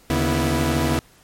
sawtooth tone cluster, 77.2 / 141.6 / 244.9 / 329.1 Hz, D#2 / C#3 / B3 / E4, -13 / +37 / -14 / -3 cents, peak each -20 dBFS, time 0.1-0.99 s, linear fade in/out 0 ms, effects pink hiss -53 dBFS RMS until 1.23 s + MP3 64 kbps

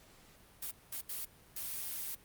blue noise bursts at uneven times, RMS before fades -40 dBFS, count 4, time 0.62-0.71 / 0.92-1.01 / 1.09-1.25 / 1.56-2.15 s, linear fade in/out 5 ms, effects pink hiss -61 dBFS RMS until 2.24 s + Opus 48 kbps

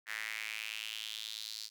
square tone with high-pass filter sweep, 54.6 Hz, A1, 13 cents flat, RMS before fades -42 dBFS, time 0.06-1.7 s, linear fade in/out 50 ms, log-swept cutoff 1800 to 4600 Hz, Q 4.1, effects none

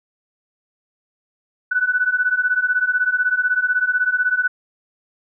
sine beating tone pair, 1480 / 1496 Hz, F#6 / F#6, 0 / +19 cents, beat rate 16 Hz, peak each -20 / -18 dBFS, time 1.71-4.48 s, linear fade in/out 10 ms, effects none

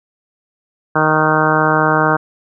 harmonic tone with a mistuned harmonic, 155.56 Hz, D#3, in tune, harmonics 1 / 2 / 3 / 4 / 5 / 6 / 7 / 8 / 9 / 10, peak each -20 / -20 / -20 / -20 / -20 / -20 / -20 / -20 / -20 / -20 dBFS, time 0.95-2.17 s, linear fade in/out 10 ms, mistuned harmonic 10, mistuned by -17 cents, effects none

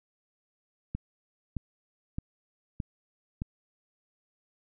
click train, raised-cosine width 5 ms, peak -20 dBFS, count 5, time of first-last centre 0.95-3.419 s, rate 1.62 Hz, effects none

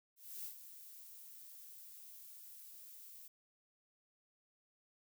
violet noise with ADSR envelope, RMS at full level -45 dBFS, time 0.16-3.28 s, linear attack 280 ms, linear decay 100 ms, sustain -10 dB, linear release 4 ms, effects none

